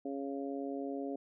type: harmonic tone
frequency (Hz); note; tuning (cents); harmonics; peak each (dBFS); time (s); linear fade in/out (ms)
138.59; C#3; 0; 2 / 3 / 4 / 5; -38 / -42 / -44 / -46; 0.05-1.16; 5
effects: none